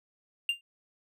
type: tone with exponential decay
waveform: triangle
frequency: 2794 Hz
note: F7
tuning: in tune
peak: -20 dBFS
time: 0.49-0.61 s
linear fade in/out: 2 ms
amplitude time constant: 24 ms
effects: none